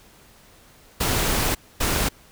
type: noise bursts at uneven times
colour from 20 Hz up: pink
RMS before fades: -22 dBFS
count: 2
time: 1-1.55 / 1.8-2.09 s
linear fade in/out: 10 ms
effects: pink hiss -52 dBFS RMS until 2.31 s